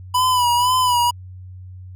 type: tone with vibrato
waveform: square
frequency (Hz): 988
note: B5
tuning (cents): 0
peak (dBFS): -15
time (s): 0.14-1.11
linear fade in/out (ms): 10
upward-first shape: sine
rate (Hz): 2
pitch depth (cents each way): 56
effects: added 92 Hz sine -34 dBFS peak until 1.95 s